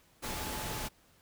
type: tone in noise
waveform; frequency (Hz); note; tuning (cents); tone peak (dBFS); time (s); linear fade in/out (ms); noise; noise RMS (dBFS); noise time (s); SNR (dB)
sine; 863; A5; -34; -45; 0.22-0.89; 20; pink; -38; 0.22-0.89; -10
effects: pink hiss -65 dBFS RMS until 1.21 s